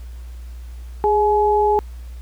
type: tone pair together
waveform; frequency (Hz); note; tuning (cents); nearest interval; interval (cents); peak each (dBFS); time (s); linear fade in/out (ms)
sine; 414.6 / 846.6; G#4 / G#5; -3 / +33; octave; 1236; -16; 1.04-1.79; 0
effects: added 60 Hz sine -31 dBFS peak until 2.21 s + pink hiss -52 dBFS RMS until 2.21 s